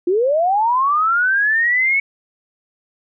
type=linear sweep; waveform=sine; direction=up; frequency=336.4 to 2225 Hz; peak=-13 dBFS; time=0.07-2 s; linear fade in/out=5 ms; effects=none